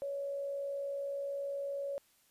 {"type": "tone with frequency modulation", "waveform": "sine", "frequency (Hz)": 560, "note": "C#5", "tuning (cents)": 18, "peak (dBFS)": -35, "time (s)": [0.02, 1.98], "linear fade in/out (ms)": 0, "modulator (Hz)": 59.3, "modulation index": 0.25, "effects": ["white hiss -69 dBFS RMS until 2.3 s", "resampled to 32000 Hz"]}